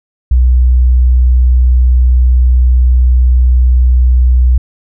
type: tone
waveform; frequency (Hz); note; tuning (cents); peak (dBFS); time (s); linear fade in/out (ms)
sine; 62.2; B1; +13; -4; 0.31-4.58; 5
effects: none